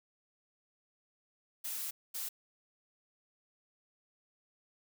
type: noise bursts at uneven times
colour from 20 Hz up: blue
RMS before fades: -39 dBFS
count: 2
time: 1.64-1.91 / 2.14-2.29 s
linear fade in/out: 10 ms
effects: none